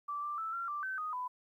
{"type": "tone with pitch steps", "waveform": "sine", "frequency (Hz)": [1165, 1179, 1318, 1371, 1176, 1536, 1244, 999], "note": ["D6", "D6", "E6", "F6", "D6", "G6", "D#6", "B5"], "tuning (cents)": [-14, 6, -1, -32, 2, -36, -1, 20], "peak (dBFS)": -35, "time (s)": [0.08, 1.28], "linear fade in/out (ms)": 10, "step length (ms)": 150, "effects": ["12-bit"]}